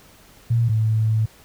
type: tone pair in turn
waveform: sine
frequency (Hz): 116.54 / 109.95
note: A#2 / A2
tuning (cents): 0 / -1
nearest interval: minor second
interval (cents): 101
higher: first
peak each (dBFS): -15 / -16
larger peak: first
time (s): 0.5-0.69 / 0.69-1.26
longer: second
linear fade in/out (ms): 10
effects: pink hiss -50 dBFS RMS until 1.44 s